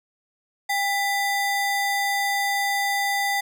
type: ring-modulated tone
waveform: square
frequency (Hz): 1394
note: F6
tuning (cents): -4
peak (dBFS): -19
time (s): 0.69-3.41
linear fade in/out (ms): 10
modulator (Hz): 595
effects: none